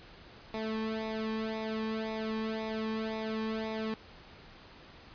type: tone with flanger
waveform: sawtooth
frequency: 220 Hz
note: A3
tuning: in tune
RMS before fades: -35 dBFS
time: 0.54-3.94 s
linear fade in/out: 2 ms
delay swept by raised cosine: 0.65 to 1.44 ms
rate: 1.9 Hz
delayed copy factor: -0.85
effects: pink hiss -53 dBFS RMS until 5.14 s + resampled to 11025 Hz